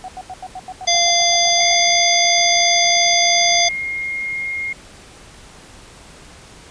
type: tone bursts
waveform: sine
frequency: 744 Hz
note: F#5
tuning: 9 cents sharp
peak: -27 dBFS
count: 14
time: 0.04-1.747 s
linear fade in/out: 2 ms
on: 43 ms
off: 85 ms
type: harmonic tone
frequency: 691 Hz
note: F5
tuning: 19 cents flat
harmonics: 1 / 3 / 5 / 7 / 9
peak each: -18 / -22 / -19 / -18 / -19 dBFS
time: 0.87-3.69 s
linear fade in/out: 10 ms
type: tone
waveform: sine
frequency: 2136 Hz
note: C7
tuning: 35 cents sharp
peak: -21 dBFS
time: 1.6-4.73 s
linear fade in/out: 5 ms
effects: pink hiss -42 dBFS RMS until 6.7 s + resampled to 22050 Hz